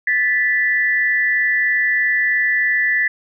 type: tone pair together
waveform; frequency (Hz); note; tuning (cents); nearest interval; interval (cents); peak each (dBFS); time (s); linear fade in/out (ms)
sine; 1752.4 / 1975.5; A6 / B6; -7 / 0; major second; 207; -17; 0.07-3.08; 5
effects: none